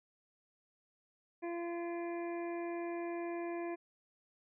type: harmonic tone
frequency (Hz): 342.3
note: F4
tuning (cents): -35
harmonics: 1 / 2 / 3 / 5 / 6 / 7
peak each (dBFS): -38 / -44 / -50 / -54 / -56 / -54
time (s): 1.42-3.76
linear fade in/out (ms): 20
effects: none